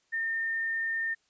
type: tone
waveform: sine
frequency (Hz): 1815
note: A#6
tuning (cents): -47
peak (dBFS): -28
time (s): 0.12-1.15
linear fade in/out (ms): 20
effects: white hiss -71 dBFS RMS until 1.29 s + resampled to 16000 Hz